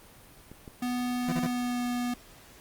clicks, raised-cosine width 3 ms, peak -30 dBFS, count 2, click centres 0.516 / 0.678 s
square tone with pitch glide, 246.9 to 244.2 Hz, B3 to B3, 0 to -19 cents, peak -29 dBFS, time 0.82-2.14 s, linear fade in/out 5 ms, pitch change -19 cents, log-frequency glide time 1.39-1.85 s
40% pulse tone bursts, 169.1 Hz, E3, 44 cents sharp, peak -27 dBFS, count 3, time 1.28-1.47 s, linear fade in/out 10 ms, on 46 ms, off 26 ms
effects pink hiss -53 dBFS RMS until 2.6 s + Opus 32 kbps

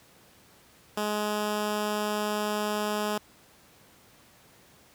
10% pulse tone, 210 Hz, G#3, 19 cents sharp, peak -19 dBFS, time 0.97-3.18 s, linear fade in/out 5 ms, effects pink hiss -57 dBFS RMS until 4.94 s + high-pass 80 Hz 12 dB/octave

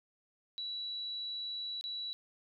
sine tone with dropouts, 3927 Hz, B7, 11 cents flat, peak -37 dBFS, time 0.58-2.13 s, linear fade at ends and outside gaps 0 ms, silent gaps 1.811-1.84 s, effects none

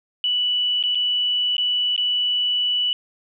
sine tone with dropouts, 2960 Hz, F#7, in tune, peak -18 dBFS, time 0.24-2.93 s, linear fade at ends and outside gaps 1 ms, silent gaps 0.827-0.837 / 0.948-0.954 / 1.567-1.581 / 1.963-1.978 s, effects none

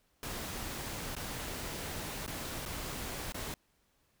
pink noise with dropouts, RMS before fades -40 dBFS, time 0.23-3.54 s, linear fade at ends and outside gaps 1 ms, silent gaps 1.152-1.165 / 2.264-2.277 / 2.653-2.66 / 3.322-3.344 s, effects pink hiss -73 dBFS RMS until 4.2 s

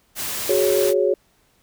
white noise, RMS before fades -27 dBFS, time 0.15-0.94 s, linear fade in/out 50 ms
sine chord, F# suspended second, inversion none, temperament just, 370 / 416.2 / 555 Hz, F#4 / G#4 / C#5, 0 / +4 / +2 cents, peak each -20 dBFS, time 0.49-1.14 s, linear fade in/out 5 ms
effects pink hiss -61 dBFS RMS until 1.62 s

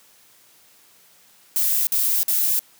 violet noise bursts, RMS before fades -20 dBFS, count 3, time 1.56-2.592 s, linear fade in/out 0 ms, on 310 ms, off 51 ms, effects white hiss -54 dBFS RMS until 2.79 s + high-pass 100 Hz 12 dB/octave

